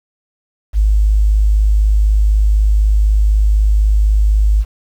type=tone; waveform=sine; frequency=52 Hz; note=G#1; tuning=3 cents sharp; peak=-8 dBFS; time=0.73-4.65 s; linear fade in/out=50 ms; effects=7-bit